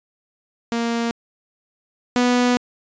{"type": "tone pair in turn", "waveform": "sawtooth", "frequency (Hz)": [233.1, 246.1], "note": ["A#3", "B3"], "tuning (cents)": [0, -6], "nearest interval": "minor second", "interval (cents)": 94, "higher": "second", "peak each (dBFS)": [-16, -11], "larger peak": "second", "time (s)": [[0.72, 1.11], [2.16, 2.57]], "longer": "second", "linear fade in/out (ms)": 0, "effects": ["resampled to 16000 Hz"]}